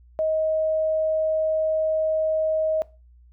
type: tone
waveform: sine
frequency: 630 Hz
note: D#5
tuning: 21 cents sharp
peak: -20 dBFS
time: 0.19-2.82 s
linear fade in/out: 0 ms
effects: noise-tail reverb RT60 0.3 s tail -20 dB re dry + added 60 Hz sine -49 dBFS peak until 3.32 s